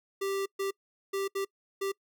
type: tone bursts at uneven times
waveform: square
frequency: 392 Hz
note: G4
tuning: in tune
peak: -30 dBFS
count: 5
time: 0.21-0.46 / 0.59-0.71 / 1.13-1.28 / 1.35-1.45 / 1.81-1.92 s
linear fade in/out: 10 ms
effects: noise-tail reverb RT60 0.1 s tail -24 dB re dry